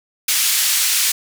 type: band-pass noise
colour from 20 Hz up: white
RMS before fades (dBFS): -17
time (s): 0.28-1.12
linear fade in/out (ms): 5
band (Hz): 2100 to 12000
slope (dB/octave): 12
effects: none